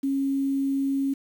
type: tone with quantisation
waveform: sine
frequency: 273.6 Hz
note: C#4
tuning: 23 cents flat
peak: -22 dBFS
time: 0.03-1.14 s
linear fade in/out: 10 ms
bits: 8
effects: none